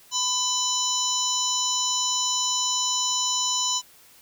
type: harmonic tone with a mistuned harmonic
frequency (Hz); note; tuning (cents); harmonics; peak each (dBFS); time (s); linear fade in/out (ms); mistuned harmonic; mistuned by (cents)
1000; B5; +21; 1 / 3 / 4 / 5 / 6 / 7; -30 / -30 / -30 / -31 / -30 / -27; 0.11-3.82; 50; 5; +110
effects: white hiss -53 dBFS RMS until 4.21 s